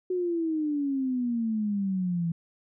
sine exponential sweep, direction down, 370 to 164.81 Hz, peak -25 dBFS, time 0.1-2.32 s, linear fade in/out 5 ms, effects none

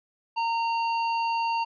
sine tone with hard clipping, 920 Hz, A#5, 23 cents flat, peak -26 dBFS, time 0.36-1.65 s, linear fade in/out 20 ms, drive 18 dB, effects resampled to 11025 Hz

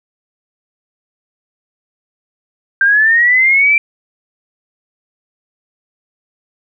sine linear sweep, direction up, 1568 to 2361 Hz, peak -7 dBFS, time 2.81-3.78 s, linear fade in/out 2 ms, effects none

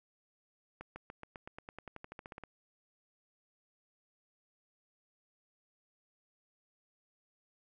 accelerating click train, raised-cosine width 0.5 ms, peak -30 dBFS, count 18, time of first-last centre 0.81-2.437 s, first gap 150 ms, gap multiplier 0.94, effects none

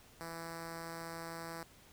5% pulse tone with notch filter, 165.8 Hz, E3, 10 cents sharp, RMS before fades -45 dBFS, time 0.21-1.63 s, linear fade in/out 0 ms, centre 2800 Hz, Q 1.3, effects pink hiss -61 dBFS RMS until 1.92 s

